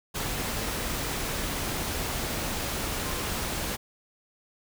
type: tone in noise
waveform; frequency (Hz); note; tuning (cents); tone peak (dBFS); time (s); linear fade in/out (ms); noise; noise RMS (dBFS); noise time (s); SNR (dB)
sine; 1046.5; C6; 0; -42; 3.04-3.3; 20; pink; -31; 0.14-3.77; -14
effects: none